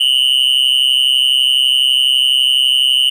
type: tone with amplitude modulation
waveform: triangle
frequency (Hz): 2960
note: F#7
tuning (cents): 0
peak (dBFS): -4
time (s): 0-3.1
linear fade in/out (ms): 10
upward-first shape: sine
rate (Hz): 132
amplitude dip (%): 100
effects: none